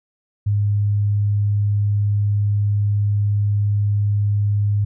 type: tone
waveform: sine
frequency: 102.8 Hz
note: G#2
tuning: 17 cents flat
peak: -15 dBFS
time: 0.46-4.85 s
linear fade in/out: 10 ms
effects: none